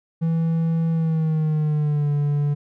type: tone with pitch glide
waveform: triangle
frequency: 164.2 to 145.44 Hz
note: E3 to D3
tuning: -6 to -16 cents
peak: -16 dBFS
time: 0.21-2.55 s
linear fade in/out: 20 ms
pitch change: -210 cents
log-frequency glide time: 0.91-2.11 s
effects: none